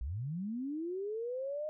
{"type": "linear sweep", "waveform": "sine", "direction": "up", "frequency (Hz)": [52.5, 622], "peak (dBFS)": -35, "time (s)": [0.01, 1.69], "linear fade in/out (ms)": 0, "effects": []}